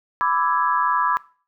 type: chord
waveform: sine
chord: E dominant seventh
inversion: second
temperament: equal with one note detuned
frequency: 995.2 / 1174.7 / 1318.5 / 1661.2 Hz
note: B5 / D6 / E6 / G#6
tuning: +13 / 0 / 0 / 0 cents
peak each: -21 / -22 / -26 / -26 dBFS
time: 0.21-1.17 s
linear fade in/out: 0 ms
effects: noise-tail reverb RT60 0.4 s tail -20 dB re dry